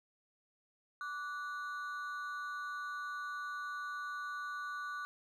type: ring-modulated tone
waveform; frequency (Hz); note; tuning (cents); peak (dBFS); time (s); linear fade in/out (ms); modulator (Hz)
triangle; 1318.5; E6; 0; -34; 1.01-5.05; 0; 155
effects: none